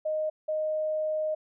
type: tone pair in turn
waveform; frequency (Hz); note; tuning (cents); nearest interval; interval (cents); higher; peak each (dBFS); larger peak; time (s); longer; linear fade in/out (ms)
sine; 620 / 620; D#5 / D#5; -6 / -6; unison; 0; neither; -26; neither; 0.05-0.3 / 0.48-1.35; second; 10
effects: none